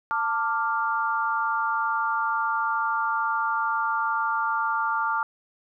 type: chord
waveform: sine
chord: D minor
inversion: second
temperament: equal with one note detuned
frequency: 893.3 / 1174.7 / 1396.9 Hz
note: A5 / D6 / F6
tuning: +26 / 0 / 0 cents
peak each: -27 dBFS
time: 0.11-5.23 s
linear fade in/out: 0 ms
effects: none